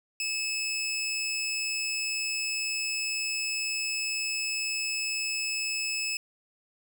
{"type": "tone with amplitude modulation", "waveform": "20% pulse", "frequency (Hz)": 2600, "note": "E7", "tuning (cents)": -24, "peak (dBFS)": -23, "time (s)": [0.2, 6.17], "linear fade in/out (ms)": 2, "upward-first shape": "sine", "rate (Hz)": 122, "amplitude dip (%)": 25, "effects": []}